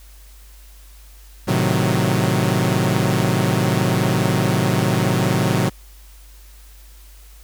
sawtooth chord, A diminished seventh, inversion none, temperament equal, 110 / 130.81 / 155.56 / 185 Hz, A2 / C3 / Eb3 / Gb3, 0 / 0 / 0 / 0 cents, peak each -18 / -17 / -19 / -17 dBFS, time 1.47-5.7 s, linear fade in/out 20 ms, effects added 50 Hz sine -41 dBFS peak until 7.43 s + white hiss -50 dBFS RMS until 7.43 s

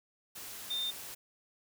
sine tone in noise, 3620 Hz, A7, 48 cents sharp, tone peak -32 dBFS, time 0.7-0.91 s, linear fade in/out 10 ms, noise white, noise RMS -45 dBFS, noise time 0.35-1.15 s, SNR +10 dB, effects none

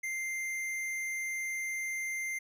sine tone with tanh clipping, 2093 Hz, C7, in tune, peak -35 dBFS, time 0.03-2.39 s, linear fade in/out 10 ms, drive 15 dB, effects none

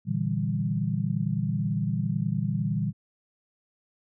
sine chord, E half-diminished seventh, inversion second, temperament equal, 116.54 / 146.83 / 164.81 / 196 Hz, Bb2 / D3 / E3 / G3, 0 / 0 / 0 / 0 cents, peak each -30 dBFS, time 0.05-2.93 s, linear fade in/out 50 ms, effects none

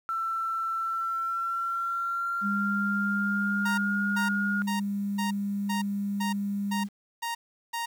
sine tone with pitch glide, 1339 to 1426.8 Hz, E6 to F6, +27 to +37 cents, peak -27 dBFS, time 0.09-4.62 s, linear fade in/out 0 ms, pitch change +110 cents, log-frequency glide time 0.78-4.09 s
sine tone, 201.3 Hz, G3, 46 cents sharp, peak -27 dBFS, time 2.41-6.89 s, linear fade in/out 50 ms
sawtooth tone bursts, 932.3 Hz, A#5, in tune, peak -26 dBFS, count 9, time 3.65-7.86 s, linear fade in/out 10 ms, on 130 ms, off 380 ms
effects 9-bit

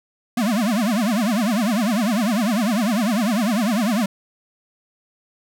square tone with vibrato, 220 Hz, A3, in tune, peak -18 dBFS, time 0.37-4.06 s, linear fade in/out 5 ms, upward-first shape triangle, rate 10 Hz, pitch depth 280 cents each way, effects none

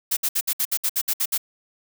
blue noise bursts, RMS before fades -22 dBFS, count 11, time 0.11-1.379 s, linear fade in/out 10 ms, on 59 ms, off 62 ms, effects none

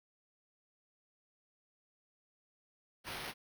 white noise with sample-and-hold, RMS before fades -43 dBFS, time 3.04-3.34 s, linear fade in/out 50 ms, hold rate 7350 Hz, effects none

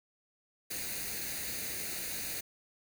white noise with comb filter, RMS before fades -38 dBFS, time 0.7-2.41 s, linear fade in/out 10 ms, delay 0.46 ms, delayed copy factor +0.65, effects none

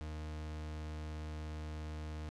40% pulse tone, 77 Hz, D#2, 17 cents flat, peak -40 dBFS, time 0.01-2.29 s, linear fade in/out 0 ms, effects low-pass 7000 Hz 12 dB/octave

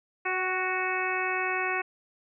harmonic tone with a mistuned harmonic, 370 Hz, F#4, in tune, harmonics 1 / 2 / 3 / 4 / 5 / 6 / 7, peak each -34 / -34 / -34 / -34 / -34 / -34 / -34 dBFS, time 0.25-1.82 s, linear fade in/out 10 ms, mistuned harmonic 2, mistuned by +21 cents, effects none

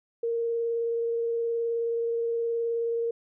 sine tone with vibrato, 464.2 Hz, A#4, 7 cents flat, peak -25 dBFS, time 0.23-3.11 s, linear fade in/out 5 ms, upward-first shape sine, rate 19 Hz, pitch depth 11 cents each way, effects none

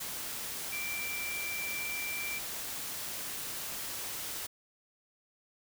sine tone in noise, 2349 Hz, D7, in tune, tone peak -36 dBFS, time 0.72-2.39 s, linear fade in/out 10 ms, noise white, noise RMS -39 dBFS, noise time 0-4.47 s, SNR 0 dB, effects none

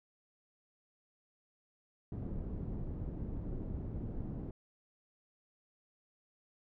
pink low-pass noise, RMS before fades -40 dBFS, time 2.12-4.51 s, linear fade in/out 2 ms, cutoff 280 Hz, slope 12 dB/octave, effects none

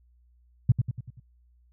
sine tone with echo, 121.4 Hz, B2, 29 cents flat, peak -13 dBFS, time 0.69-0.72 s, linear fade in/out 5 ms, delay 96 ms, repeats 5, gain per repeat -6 dB, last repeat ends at 1.2 s, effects added 60 Hz sine -58 dBFS peak until 1.72 s

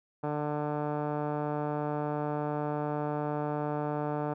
15% pulse tone with low-pass filter, 148.6 Hz, D3, 21 cents sharp, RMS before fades -32 dBFS, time 0.23-4.34 s, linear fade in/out 10 ms, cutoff 970 Hz, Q 8.8, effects none

